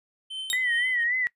triangle tone with tremolo, 3082 Hz, G7, 30 cents flat, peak -28 dBFS, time 0.3-1.04 s, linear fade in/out 10 ms, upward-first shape triangle, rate 2.6 Hz, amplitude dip 95%
sawtooth tone with exponential decay, 3729 Hz, A#7, in tune, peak -18 dBFS, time 0.5-0.65 s, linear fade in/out 0 ms, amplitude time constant 31 ms
sine tone with vibrato, 1950 Hz, B6, 23 cents flat, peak -23 dBFS, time 0.53-1.27 s, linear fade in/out 0 ms, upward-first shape sine, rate 3.5 Hz, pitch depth 81 cents each way
effects noise-tail reverb RT60 0.1 s tail -20 dB re dry + resampled to 32000 Hz

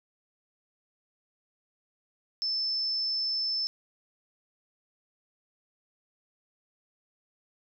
sine tone, 5274 Hz, E8, in tune, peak -27 dBFS, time 2.42-3.67 s, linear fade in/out 0 ms, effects none

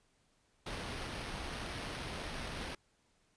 pink noise with sample-and-hold, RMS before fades -42 dBFS, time 0.66-2.75 s, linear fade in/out 5 ms, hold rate 7350 Hz, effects pink hiss -73 dBFS RMS until 3.36 s + resampled to 22050 Hz

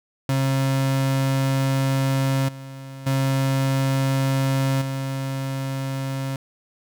35% pulse tone with level steps, 134.7 Hz, C#3, 49 cents flat, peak -17 / -33 / -17 / -23 dBFS, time 0.29-6.36 s, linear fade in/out 2 ms, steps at 2.48 / 3.06 / 4.81 s, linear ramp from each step 10 ms, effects none

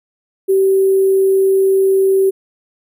sine tone with sample-and-hold, 385.8 Hz, G4, 28 cents flat, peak -9 dBFS, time 0.48-2.31 s, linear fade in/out 20 ms, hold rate 11025 Hz, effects none

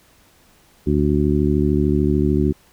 harmonic tone, 73.42 Hz, D2, in tune, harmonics 1 / 2 / 3 / 4 / 5, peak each -21 / -21 / -21 / -21 / -21 dBFS, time 0.86-2.53 s, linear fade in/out 20 ms, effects pink hiss -54 dBFS RMS until 2.72 s

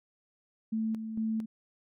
sine tone with tremolo, 221.1 Hz, A3, 9 cents sharp, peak -28 dBFS, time 0.72-1.46 s, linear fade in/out 10 ms, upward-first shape square, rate 2.2 Hz, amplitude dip 55%, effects none

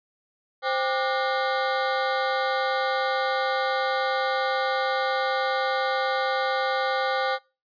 25% pulse ring-modulated tone, 659.3 Hz, E5, in tune, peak -16 dBFS, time 0.62-7.39 s, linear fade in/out 50 ms, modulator 135 Hz, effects noise-tail reverb RT60 0.3 s tail -24 dB re dry + resampled to 11025 Hz

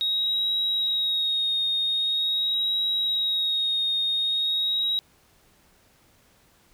sine tone with vibrato, 3773 Hz, A#7, 20 cents sharp, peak -21 dBFS, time 0.01-4.99 s, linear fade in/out 0 ms, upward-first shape sine, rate 0.44 Hz, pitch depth 32 cents each way, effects tanh soft clip ceiling -17 dBFS + pink hiss -60 dBFS RMS until 6.73 s

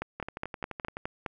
two click trains, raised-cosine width 0.5 ms, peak -17 / -21 dBFS, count 7 / 10, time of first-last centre 0.02-1.262 / 0.2-0.969 s, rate 4.83 / 11.7 Hz, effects none

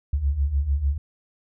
sine beating tone pair, 65.9 / 72.6 Hz, C2 / D2, +13 / -19 cents, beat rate 6.7 Hz, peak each -26 / -21 dBFS, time 0.13-0.98 s, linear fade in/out 5 ms, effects none

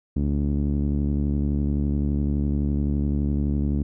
sawtooth tone with low-pass filter, 71.8 Hz, D2, 39 cents flat, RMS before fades -23 dBFS, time 0.16-3.83 s, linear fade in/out 5 ms, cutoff 260 Hz, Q 2.5, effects none

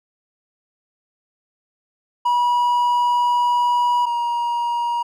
triangle tone pair in turn, 969 / 950.2 Hz, B5 / A#5, -33 / +33 cents, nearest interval unison, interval 34 cents, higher first, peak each -13 / -17 dBFS, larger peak first, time 2.25-4.06 / 4.06-5.03 s, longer first, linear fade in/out 10 ms, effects none

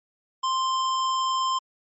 square tone, 1046.5 Hz, C6, in tune, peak -23 dBFS, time 0.43-1.59 s, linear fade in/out 10 ms, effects MP3 32 kbps

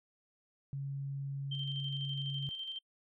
sine tone, 138.59 Hz, C#3, in tune, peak -36 dBFS, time 0.73-2.49 s, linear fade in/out 0 ms
sine tone with tremolo, 3136 Hz, G7, in tune, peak -37 dBFS, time 1.51-2.79 s, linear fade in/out 10 ms, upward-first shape square, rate 12 Hz, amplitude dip 40%
effects noise-tail reverb RT60 0.1 s tail -26 dB re dry

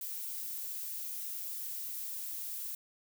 violet noise, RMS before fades -40 dBFS, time 0.01-2.75 s, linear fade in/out 2 ms, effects none

